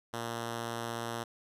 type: tone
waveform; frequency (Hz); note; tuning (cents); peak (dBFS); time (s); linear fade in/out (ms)
5% pulse; 116.54; A#2; 0; -24; 0.13-1.24; 10
effects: resampled to 32000 Hz